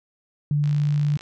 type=tone; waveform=sine; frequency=146.83 Hz; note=D3; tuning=in tune; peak=-18 dBFS; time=0.51-1.17 s; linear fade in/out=2 ms
type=click train; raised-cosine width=0.2 ms; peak=-24 dBFS; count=33; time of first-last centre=0.64-1.209 s; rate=56.2 Hz
effects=none